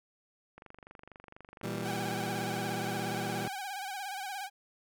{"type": "click train", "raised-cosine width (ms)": 0.5, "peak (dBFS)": -34, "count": 48, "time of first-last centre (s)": [0.58, 2.522], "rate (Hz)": 24.2}
{"type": "chord", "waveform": "20% pulse", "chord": "E diminished", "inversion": "second", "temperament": "just", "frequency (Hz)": [118.67, 164.81, 197.78], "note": ["Bb2", "E3", "G3"], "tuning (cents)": [31, 0, 16], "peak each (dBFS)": [-34, -35, -33], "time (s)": [1.63, 3.48], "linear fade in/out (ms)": 5}
{"type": "tone with vibrato", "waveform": "sawtooth", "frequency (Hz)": 784, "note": "G5", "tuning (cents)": 0, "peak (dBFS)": -33, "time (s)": [1.82, 4.5], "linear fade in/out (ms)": 50, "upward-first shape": "sine", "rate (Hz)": 17, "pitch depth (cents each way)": 86}
{"effects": []}